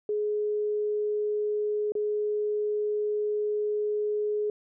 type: tone with dropouts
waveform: sine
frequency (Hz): 420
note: G#4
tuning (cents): +19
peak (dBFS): -25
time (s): 0.09-4.5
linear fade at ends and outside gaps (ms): 2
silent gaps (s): 1.921-1.952
effects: none